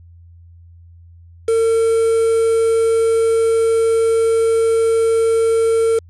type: tone with quantisation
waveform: triangle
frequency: 453.2 Hz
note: A#4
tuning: 49 cents flat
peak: -10 dBFS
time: 1.48-5.99 s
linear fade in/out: 5 ms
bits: 5
effects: added 85 Hz sine -40 dBFS peak until 6.09 s + resampled to 22050 Hz